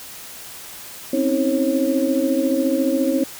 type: tone cluster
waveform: sine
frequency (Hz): 259 / 273.3 / 320 / 543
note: C4 / C#4 / D#4 / C#5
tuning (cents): -17 / -24 / +49 / -36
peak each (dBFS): -22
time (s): 1.13-3.24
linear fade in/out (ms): 5
effects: white hiss -37 dBFS RMS until 3.39 s